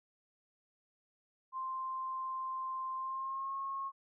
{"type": "tone with pitch glide", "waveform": "sine", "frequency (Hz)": [1047, 1087.1], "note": ["C6", "C#6"], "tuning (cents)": [1, -34], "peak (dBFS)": -36, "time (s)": [1.52, 3.92], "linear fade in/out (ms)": 50, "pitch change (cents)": 65, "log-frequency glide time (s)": [2.97, 3.55], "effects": []}